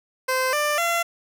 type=tone with pitch steps; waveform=15% pulse; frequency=517 / 593.9 / 682.2 Hz; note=C5 / D5 / F5; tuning=-21 / +19 / -41 cents; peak=-14 dBFS; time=0.28-1.03 s; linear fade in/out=10 ms; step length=250 ms; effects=none